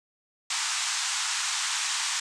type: band-pass noise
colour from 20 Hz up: white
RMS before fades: -29 dBFS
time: 0.5-2.2 s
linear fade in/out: 5 ms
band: 840 to 8300 Hz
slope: 48 dB/octave
effects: none